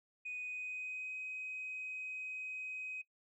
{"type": "tone with pitch glide", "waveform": "sine", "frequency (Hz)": [2489, 2521], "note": ["D#7", "D#7"], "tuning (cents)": [0, 22], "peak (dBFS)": -39, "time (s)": [0.25, 3.02], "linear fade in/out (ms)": 10, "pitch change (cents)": 22, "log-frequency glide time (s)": [0.39, 1.16], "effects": ["noise-tail reverb RT60 0.1 s tail -21 dB re dry", "tanh soft clip ceiling -36 dBFS"]}